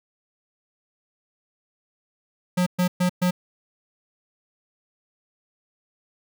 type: tone bursts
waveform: square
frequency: 180 Hz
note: F#3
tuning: 47 cents flat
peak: -19 dBFS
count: 4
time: 2.57-3.31 s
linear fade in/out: 10 ms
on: 95 ms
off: 120 ms
effects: none